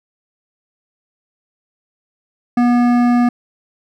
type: tone with hard clipping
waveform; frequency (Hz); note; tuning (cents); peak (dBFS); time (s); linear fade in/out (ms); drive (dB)
sine; 242.3; B3; -33; -12; 2.57-3.29; 5; 13
effects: none